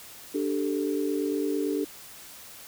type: chord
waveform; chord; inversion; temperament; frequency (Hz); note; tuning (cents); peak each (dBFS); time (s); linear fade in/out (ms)
sine; D suspended fourth; none; just; 293.7 / 391.6 / 440.5; D4 / G4 / A4; 0 / -2 / +2; -28 / -30 / -31; 0.34-1.85; 10
effects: white hiss -46 dBFS RMS until 2.67 s